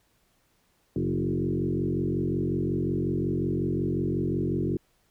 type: tone with frequency modulation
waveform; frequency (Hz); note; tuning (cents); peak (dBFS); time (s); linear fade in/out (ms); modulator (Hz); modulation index
sine; 242.5; B3; -31; -24; 0.96-4.77; 2; 45.5; 3.2
effects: pink hiss -68 dBFS RMS until 5.1 s